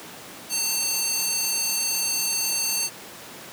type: tone with high-pass filter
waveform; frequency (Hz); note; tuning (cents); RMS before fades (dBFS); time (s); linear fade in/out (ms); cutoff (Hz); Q
square; 902; A5; +43; -25; 0.49-2.9; 50; 5200; 1.1
effects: pink hiss -40 dBFS RMS until 3.52 s + high-pass 200 Hz 12 dB/octave